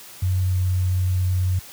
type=tone with pitch glide; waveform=sine; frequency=92.5 to 91.81 Hz; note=F#2 to F#2; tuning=0 to -13 cents; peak=-17 dBFS; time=0.22-1.59 s; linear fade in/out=5 ms; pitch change=-13 cents; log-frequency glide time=0.33-0.73 s; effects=white hiss -42 dBFS RMS until 1.72 s + high-pass 60 Hz 12 dB/octave